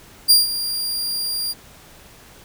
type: tone with ADSR envelope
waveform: sawtooth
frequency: 4783 Hz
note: D8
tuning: 31 cents sharp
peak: -5 dBFS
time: 0.28-1.54 s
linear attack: 25 ms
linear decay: 160 ms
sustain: -14 dB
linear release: 32 ms
effects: pink hiss -46 dBFS RMS until 2.44 s